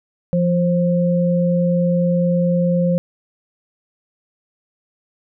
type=tone pair together; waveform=sine; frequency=173.1 / 529 Hz; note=F3 / C5; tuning=-15 / +19 cents; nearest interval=octave + perfect fifth; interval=1934 cents; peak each=-15 / -19 dBFS; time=0.33-2.98 s; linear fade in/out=0 ms; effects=none